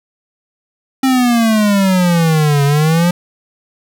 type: exponential two-way sweep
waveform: square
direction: down then up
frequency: 267.7 to 140 to 178.4 Hz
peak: -10 dBFS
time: 1.03-3.11 s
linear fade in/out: 5 ms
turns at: 2.64 s
effects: none